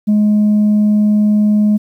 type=tone; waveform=sine; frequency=210 Hz; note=G#3; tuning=19 cents sharp; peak=-6 dBFS; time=0.07-1.78 s; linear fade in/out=20 ms; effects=tanh soft clip ceiling -7 dBFS + 8-bit